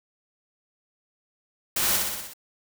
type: noise with echo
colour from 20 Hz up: white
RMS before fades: -25 dBFS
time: 1.76-1.97 s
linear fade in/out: 5 ms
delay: 61 ms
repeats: 6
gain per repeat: -3 dB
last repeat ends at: 2.336 s
effects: none